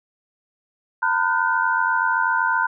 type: tone cluster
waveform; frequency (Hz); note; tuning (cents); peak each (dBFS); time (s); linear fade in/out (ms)
sine; 913 / 1006 / 1439 / 1527; A#5 / B5 / F#6 / G6; -36 / +32 / -49 / -46; -23; 1.02-2.67; 10
effects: none